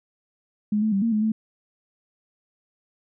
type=tone with pitch steps; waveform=sine; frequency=209.8 / 217.6 / 196.1 / 229.6 / 213.3 / 219.2 Hz; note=G#3 / A3 / G3 / A#3 / G#3 / A3; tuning=+18 / -19 / +1 / -26 / +46 / -6 cents; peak=-19 dBFS; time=0.72-1.32 s; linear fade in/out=5 ms; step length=100 ms; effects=none